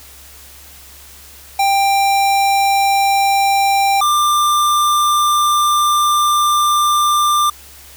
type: tone pair in turn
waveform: square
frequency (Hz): 790 / 1189.5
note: G5 / D6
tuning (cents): +13 / +22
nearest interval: perfect fifth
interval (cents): 709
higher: second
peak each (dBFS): -12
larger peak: neither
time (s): 1.59-4.01 / 4.01-7.5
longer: second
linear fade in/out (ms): 5
effects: added 69 Hz sine -44 dBFS peak until 7.96 s + white hiss -40 dBFS RMS until 7.96 s